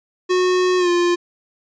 square tone with pitch glide, 365.4 to 349.7 Hz, F#4 to F4, -22 to +2 cents, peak -15 dBFS, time 0.29-1.16 s, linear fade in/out 20 ms, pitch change -76 cents, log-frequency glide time 0.78-0.89 s, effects resampled to 16000 Hz

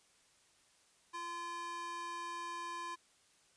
square tone with high-pass filter, 343.4 Hz, F4, 29 cents flat, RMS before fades -43 dBFS, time 1.13-2.96 s, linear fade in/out 20 ms, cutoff 880 Hz, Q 2.5, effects white hiss -69 dBFS RMS until 3.56 s + resampled to 22050 Hz

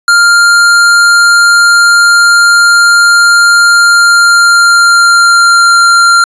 square tone with pitch glide, 1399 to 1386.1 Hz, F6 to F6, +3 to -13 cents, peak -3 dBFS, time 0.08-6.24 s, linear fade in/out 2 ms, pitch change -16 cents, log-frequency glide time 3.73-5.8 s, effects resampled to 22050 Hz

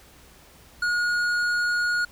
triangle tone with tanh clipping, 1441 Hz, F#6, 46 cents flat, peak -23 dBFS, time 0.82-2.05 s, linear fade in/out 5 ms, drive 14 dB, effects added 60 Hz sine -57 dBFS peak until 2.11 s + pink hiss -52 dBFS RMS until 2.11 s

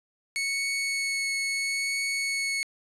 sawtooth tone with vibrato, 2209 Hz, C#7, 7 cents flat, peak -23 dBFS, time 0.36-2.63 s, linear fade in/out 0 ms, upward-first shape triangle, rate 0.75 Hz, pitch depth 9 cents each way, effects resampled to 24000 Hz + 10-bit

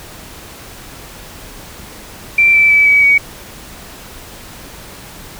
sine tone with pitch steps, 2349 / 2325 / 2301 / 2277 / 2253 Hz, D7 / D7 / D7 / C#7 / C#7, 0 / -18 / -36 / +46 / +28 cents, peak -6 dBFS, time 2.38-3.18 s, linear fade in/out 5 ms, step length 160 ms, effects pink hiss -34 dBFS RMS until 5.39 s

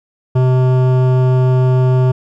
sine tone with hard clipping, 128.1 Hz, C3, 36 cents flat, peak -11 dBFS, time 0.35-2.12 s, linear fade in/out 10 ms, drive 14 dB, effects none

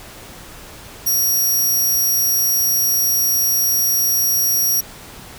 10% pulse tone, 5680 Hz, F8, 28 cents sharp, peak -9 dBFS, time 1.06-4.81 s, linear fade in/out 10 ms, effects pink hiss -38 dBFS RMS until 5.38 s

